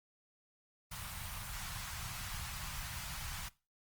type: band-stop noise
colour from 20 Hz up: pink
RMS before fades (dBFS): -43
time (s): 0.91-3.49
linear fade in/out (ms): 10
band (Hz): 160 to 840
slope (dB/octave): 24
effects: noise-tail reverb RT60 0.3 s tail -21 dB re dry + Opus 24 kbps